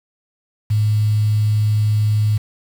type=tone with quantisation; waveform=sine; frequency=106.5 Hz; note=G#2; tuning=44 cents sharp; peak=-13 dBFS; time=0.7-2.38 s; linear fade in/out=10 ms; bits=6; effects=none